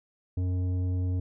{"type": "tone with tanh clipping", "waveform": "sine", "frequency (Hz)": 91, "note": "F#2", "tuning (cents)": -28, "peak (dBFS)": -27, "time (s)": [0.37, 1.2], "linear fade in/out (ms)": 5, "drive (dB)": 10, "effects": []}